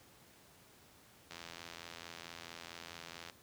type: click train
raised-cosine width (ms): 0.2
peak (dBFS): -29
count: 169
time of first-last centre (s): 1.31-3.298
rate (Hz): 84.5
effects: pink hiss -62 dBFS RMS until 3.42 s + high-pass 80 Hz 12 dB/octave